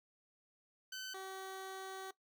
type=tone pair in turn; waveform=15% pulse; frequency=1523 / 381.8 Hz; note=F#6 / G4; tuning=+50 / -46 cents; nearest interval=2 octaves; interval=2396 cents; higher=first; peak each=-37 / -38 dBFS; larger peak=first; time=0.92-1.14 / 1.14-2.11 s; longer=second; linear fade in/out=5 ms; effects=noise-tail reverb RT60 0.1 s tail -18 dB re dry